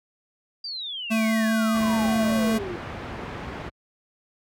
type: exponential sweep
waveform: sine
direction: down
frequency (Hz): 4800 to 334.1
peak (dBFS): -30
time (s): 0.64-2.76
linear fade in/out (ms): 5
type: tone with vibrato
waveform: square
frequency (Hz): 221.5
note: A3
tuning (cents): +12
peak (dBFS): -21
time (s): 1.1-2.59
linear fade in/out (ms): 20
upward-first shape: triangle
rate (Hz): 5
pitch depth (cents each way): 11
type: low-pass noise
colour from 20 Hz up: pink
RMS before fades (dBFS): -34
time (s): 1.74-3.7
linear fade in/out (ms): 20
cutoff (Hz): 2100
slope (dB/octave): 12
effects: high-pass 60 Hz 12 dB/octave